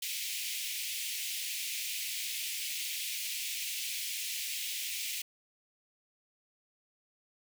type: high-pass noise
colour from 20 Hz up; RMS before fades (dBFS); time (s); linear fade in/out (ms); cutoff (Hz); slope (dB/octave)
pink; -37; 0.02-5.22; 5; 2200; 48
effects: none